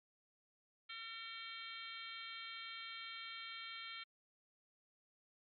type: harmonic tone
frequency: 454.2 Hz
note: A#4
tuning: 45 cents flat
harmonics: 3 / 4 / 5 / 6 / 7 / 8 / 9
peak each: -54 / -57 / -52 / -61 / -52 / -57 / -56 dBFS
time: 0.89-4.04 s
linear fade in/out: 10 ms
effects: AAC 64 kbps